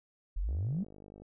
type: exponential sweep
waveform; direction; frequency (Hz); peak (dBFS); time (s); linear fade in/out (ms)
sine; up; 37.33 to 216.2; -30; 0.36-0.84; 10
type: click train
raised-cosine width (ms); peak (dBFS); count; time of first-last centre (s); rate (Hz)
2; -38; 38; 0.49-1.22; 50.7
effects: none